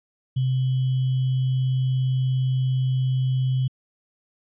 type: tone with sample-and-hold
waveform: sine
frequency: 129.8 Hz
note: C3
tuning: 13 cents flat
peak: -19 dBFS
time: 0.36-3.68 s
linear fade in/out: 10 ms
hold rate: 3150 Hz
effects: resampled to 8000 Hz